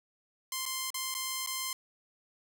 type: tone with dropouts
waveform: 5% pulse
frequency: 1046.5 Hz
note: C6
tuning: in tune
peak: -21 dBFS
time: 0.52-1.73 s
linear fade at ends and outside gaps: 2 ms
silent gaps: 0.655-0.661 / 0.904-0.943 / 1.142-1.149 / 1.463-1.472 s
effects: none